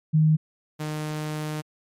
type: tone pair in turn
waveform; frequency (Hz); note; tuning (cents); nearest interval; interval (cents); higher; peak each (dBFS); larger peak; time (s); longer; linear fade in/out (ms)
sine / sawtooth; 155.9 / 152.96; D#3 / D#3; +4 / -29; unison; 33; first; -15 / -24; first; 0.13-0.37 / 0.79-1.62; second; 20
effects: MP3 96 kbps